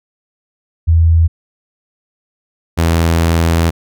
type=tone pair in turn; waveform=sine / sawtooth; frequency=82.41 / 83.03 Hz; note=E2 / E2; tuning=0 / +13 cents; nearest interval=unison; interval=13 cents; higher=second; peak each=-6 dBFS; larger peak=neither; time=0.87-1.28 / 2.77-3.71 s; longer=second; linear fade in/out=20 ms; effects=none